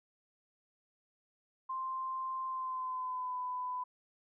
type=tone with pitch glide; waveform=sine; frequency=1046.5 to 1001 Hz; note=C6 to B5; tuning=0 to +23 cents; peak=-35 dBFS; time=1.69-3.84 s; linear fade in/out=10 ms; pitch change=-77 cents; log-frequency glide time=2.46-3.37 s; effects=none